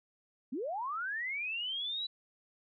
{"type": "linear sweep", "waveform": "sine", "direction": "up", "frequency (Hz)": [219.2, 3979], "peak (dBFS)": -34, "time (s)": [0.52, 2.07], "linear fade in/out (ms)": 10, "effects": []}